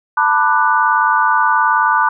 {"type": "chord", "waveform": "sine", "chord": "B minor seventh", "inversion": "third", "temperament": "just", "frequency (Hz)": [889, 987.8, 1185.3, 1481.6], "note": ["A5", "B5", "D6", "F#6"], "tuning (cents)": [18, 0, 16, 2], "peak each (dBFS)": -16, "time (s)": [0.17, 2.09], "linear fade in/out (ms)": 5, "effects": []}